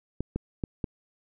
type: clicks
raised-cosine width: 3 ms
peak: -16 dBFS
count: 4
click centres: 0.206 / 0.36 / 0.638 / 0.842 s
effects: none